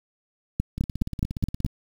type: two click trains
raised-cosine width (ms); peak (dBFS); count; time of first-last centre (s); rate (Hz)
5; -18 / -10; 16 / 6; 0.78-1.662 / 0.6-1.648; 17 / 4.77
effects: 7-bit